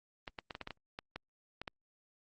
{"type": "clicks", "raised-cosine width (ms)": 0.3, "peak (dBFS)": -25, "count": 11, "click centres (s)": [0.278, 0.388, 0.508, 0.551, 0.613, 0.674, 0.707, 0.989, 1.16, 1.616, 1.678], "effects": ["Opus 24 kbps"]}